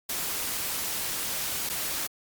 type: noise with dropouts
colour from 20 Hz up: white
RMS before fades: -31 dBFS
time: 0.09-2.07 s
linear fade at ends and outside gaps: 5 ms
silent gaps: 1.692-1.697 s
effects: Opus 48 kbps